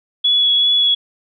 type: tone with vibrato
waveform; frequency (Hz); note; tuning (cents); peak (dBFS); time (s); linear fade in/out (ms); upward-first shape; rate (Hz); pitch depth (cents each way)
sine; 3383; G#7; +31; -11; 0.24-0.95; 10; triangle; 2.6; 13
effects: none